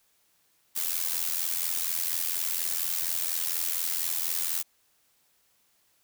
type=noise with amplitude modulation; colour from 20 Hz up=blue; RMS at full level=-26 dBFS; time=0.75-4.63 s; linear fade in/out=20 ms; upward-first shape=sine; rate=84.2 Hz; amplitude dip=80%; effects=white hiss -68 dBFS RMS until 6.03 s